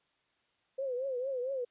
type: tone with vibrato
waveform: sine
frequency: 518 Hz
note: C5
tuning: 17 cents flat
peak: -32 dBFS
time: 0.78-1.65 s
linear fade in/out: 10 ms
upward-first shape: triangle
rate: 4.4 Hz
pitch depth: 130 cents each way
effects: white hiss -74 dBFS RMS until 1.7 s + resampled to 8000 Hz